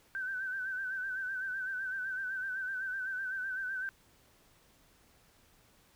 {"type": "tone with vibrato", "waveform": "sine", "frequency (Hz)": 1537, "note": "G6", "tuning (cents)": -35, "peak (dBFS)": -34, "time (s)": [0.15, 3.89], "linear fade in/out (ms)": 0, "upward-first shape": "sine", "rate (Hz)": 7.9, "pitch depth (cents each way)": 56, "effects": ["pink hiss -65 dBFS RMS until 5.95 s"]}